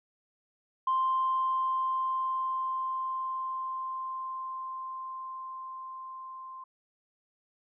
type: tone with level ramp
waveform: sine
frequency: 1046.5 Hz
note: C6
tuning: in tune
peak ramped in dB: -23 to -41 dBFS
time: 0.87-6.64 s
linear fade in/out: 5 ms
effects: tanh soft clip ceiling -20 dBFS